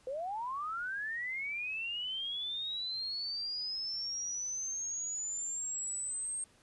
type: linear sweep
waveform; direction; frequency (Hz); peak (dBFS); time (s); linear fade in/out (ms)
sine; up; 495.4 to 8500; -35; 0.07-6.44; 2
effects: pink hiss -65 dBFS RMS until 6.62 s + resampled to 24000 Hz